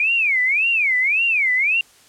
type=tone with vibrato; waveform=sine; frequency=2349 Hz; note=D7; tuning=in tune; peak=-15 dBFS; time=0-1.81 s; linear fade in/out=2 ms; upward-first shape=sine; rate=1.8 Hz; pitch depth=290 cents each way; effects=white hiss -51 dBFS RMS until 2.08 s + low-pass 10000 Hz 12 dB/octave